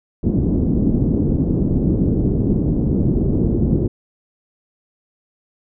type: low-pass noise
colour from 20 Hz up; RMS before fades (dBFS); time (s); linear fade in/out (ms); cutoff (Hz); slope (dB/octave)
white; -17; 0.23-3.88; 5; 310; 24
effects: none